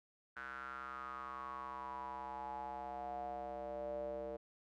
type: tone with band-pass filter sweep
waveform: square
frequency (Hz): 65.4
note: C2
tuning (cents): 0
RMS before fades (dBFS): -45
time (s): 0.36-4.37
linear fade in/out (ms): 10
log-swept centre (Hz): 1500 to 530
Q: 7.9
effects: none